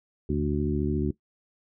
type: harmonic tone with a mistuned harmonic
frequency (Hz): 73.8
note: D2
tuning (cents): +9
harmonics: 1 / 2 / 3 / 4 / 5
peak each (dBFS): -30 / -30 / -30 / -30 / -30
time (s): 0.29-1.11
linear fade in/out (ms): 5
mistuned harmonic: 1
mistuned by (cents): +85
effects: noise-tail reverb RT60 0.1 s tail -18 dB re dry